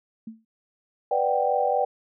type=tone with exponential decay; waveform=sine; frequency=222.9 Hz; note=A3; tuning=23 cents sharp; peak=-31 dBFS; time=0.27-0.45 s; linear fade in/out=5 ms; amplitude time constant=39 ms
type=chord; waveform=sine; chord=G major seventh; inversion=first; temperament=equal; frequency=493.9 / 587.3 / 740 / 784 Hz; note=B4 / D5 / F#5 / G5; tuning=0 / 0 / 0 / 0 cents; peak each=-26 / -26 / -28 / -24 dBFS; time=1.11-1.85 s; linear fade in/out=5 ms
effects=none